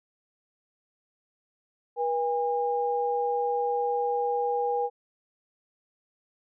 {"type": "tone pair together", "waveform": "sine", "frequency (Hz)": [482.7, 811.8], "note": ["B4", "G#5"], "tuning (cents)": [-40, -40], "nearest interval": "major sixth", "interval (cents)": 900, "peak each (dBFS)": -27, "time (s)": [1.96, 4.9], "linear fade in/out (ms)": 50, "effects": []}